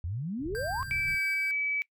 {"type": "exponential sweep", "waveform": "sine", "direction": "up", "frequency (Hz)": [77.9, 1114], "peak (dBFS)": -31, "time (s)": [0.04, 0.83], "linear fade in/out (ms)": 0}
{"type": "low-pass noise", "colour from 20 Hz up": "white", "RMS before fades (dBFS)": -41, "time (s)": [0.38, 1.19], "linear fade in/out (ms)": 50, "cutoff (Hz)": 130, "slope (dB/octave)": 24}
{"type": "tone with tremolo", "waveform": "square", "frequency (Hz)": 1579, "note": "G6", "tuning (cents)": 12, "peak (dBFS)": -36, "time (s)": [0.55, 1.51], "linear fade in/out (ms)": 0, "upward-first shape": "square", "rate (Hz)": 1.9, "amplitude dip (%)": 35}
{"type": "tone with pitch glide", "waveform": "sine", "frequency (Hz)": [2315, 2291], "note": ["D7", "D7"], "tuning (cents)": [-25, -44], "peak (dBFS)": -27, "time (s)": [0.91, 1.82], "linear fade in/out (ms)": 0, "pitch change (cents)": -19, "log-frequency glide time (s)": [1.02, 1.17]}
{"effects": ["noise-tail reverb RT60 0.1 s tail -21 dB re dry"]}